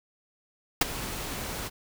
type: noise with ADSR envelope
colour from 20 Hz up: pink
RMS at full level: -18 dBFS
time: 0.81-1.7 s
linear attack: 5 ms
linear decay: 18 ms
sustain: -17 dB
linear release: 33 ms
effects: none